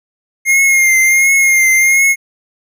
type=tone with vibrato; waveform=square; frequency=2129 Hz; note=C7; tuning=30 cents sharp; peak=-8 dBFS; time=0.45-2.16 s; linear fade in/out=50 ms; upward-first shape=triangle; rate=1.4 Hz; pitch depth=46 cents each way; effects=none